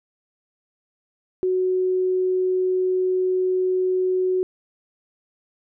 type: tone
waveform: sine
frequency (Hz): 370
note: F#4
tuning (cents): 0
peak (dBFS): -18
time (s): 1.43-4.43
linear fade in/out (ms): 0
effects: none